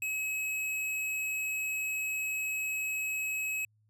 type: tone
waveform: square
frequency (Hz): 2562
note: E7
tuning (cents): -50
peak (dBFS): -32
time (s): 0.02-3.65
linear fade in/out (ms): 2
effects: added 107 Hz sine -66 dBFS peak until 3.89 s